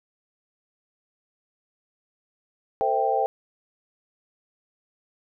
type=chord; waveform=sine; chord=A minor seventh; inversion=none; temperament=equal with one note detuned; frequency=449.2 / 523.3 / 659.3 / 784 Hz; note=A4 / C5 / E5 / G5; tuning=+36 / 0 / 0 / 0 cents; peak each=-27 / -27 / -28 / -23 dBFS; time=2.81-3.26 s; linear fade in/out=0 ms; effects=none